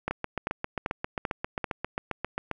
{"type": "two click trains", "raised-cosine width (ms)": 0.5, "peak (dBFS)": [-13, -14], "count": [5, 19], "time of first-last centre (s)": [[0.08, 1.643], [0.11, 2.513]], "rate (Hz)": [2.56, 7.49], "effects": []}